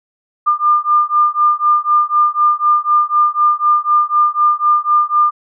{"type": "beating tone pair", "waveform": "sine", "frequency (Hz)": [1200, 1204], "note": ["D6", "D6"], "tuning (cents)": [37, 43], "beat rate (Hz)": 4, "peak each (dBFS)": -13, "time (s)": [0.46, 5.31], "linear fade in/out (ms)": 20, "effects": []}